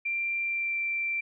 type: tone with pitch glide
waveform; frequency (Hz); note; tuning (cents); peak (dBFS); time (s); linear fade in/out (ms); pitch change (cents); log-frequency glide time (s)
sine; 2367 to 2351; D7 to D7; +13 to +1; -27; 0.05-1.21; 10; -12; 0.41-0.78
effects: none